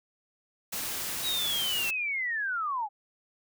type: noise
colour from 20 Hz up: white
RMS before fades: -34 dBFS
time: 0.72-1.91 s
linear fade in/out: 10 ms
type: linear sweep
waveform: sine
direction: down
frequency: 3896 to 793 Hz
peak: -28 dBFS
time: 1.22-2.89 s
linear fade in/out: 50 ms
effects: none